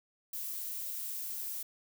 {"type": "noise", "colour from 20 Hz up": "violet", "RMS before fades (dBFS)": -39, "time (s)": [0.33, 1.63], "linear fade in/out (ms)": 5, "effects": []}